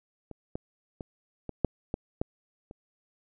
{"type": "clicks", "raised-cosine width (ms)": 2, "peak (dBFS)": [-28, -20, -24, -22, -9, -16, -14, -30], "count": 8, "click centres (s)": [0.313, 0.555, 1.008, 1.493, 1.647, 1.941, 2.215, 2.711], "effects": []}